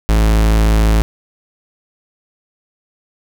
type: tone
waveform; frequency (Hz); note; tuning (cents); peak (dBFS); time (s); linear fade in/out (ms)
45% pulse; 54; A1; -32; -9; 0.09-1.02; 0
effects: none